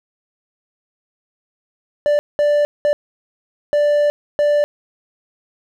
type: tone bursts at uneven times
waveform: triangle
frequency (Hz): 587.3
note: D5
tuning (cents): 0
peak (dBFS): -10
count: 5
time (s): 2.06-2.19 / 2.39-2.65 / 2.85-2.93 / 3.73-4.1 / 4.39-4.64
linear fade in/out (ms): 0
effects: none